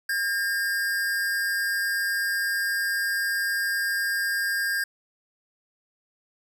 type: tone pair together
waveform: square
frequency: 1612 / 1803.7 Hz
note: G6 / A6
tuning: +48 / +42 cents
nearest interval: major second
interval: 194 cents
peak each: -25 / -34 dBFS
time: 0.09-4.84 s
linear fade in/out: 5 ms
effects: none